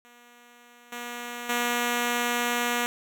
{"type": "tone with level steps", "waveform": "5% pulse", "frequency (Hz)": 240.6, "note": "B3", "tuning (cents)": -45, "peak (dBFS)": [-40, -23, -13], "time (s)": [0.05, 2.86], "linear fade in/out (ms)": 0, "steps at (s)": [0.92, 1.49], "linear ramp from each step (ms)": 5, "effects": []}